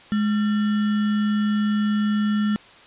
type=tone with sample-and-hold; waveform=sine; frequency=210 Hz; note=G#3; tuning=19 cents sharp; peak=-18 dBFS; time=0.12-2.56 s; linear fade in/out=0 ms; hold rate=1575 Hz; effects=white hiss -47 dBFS RMS until 2.86 s + resampled to 8000 Hz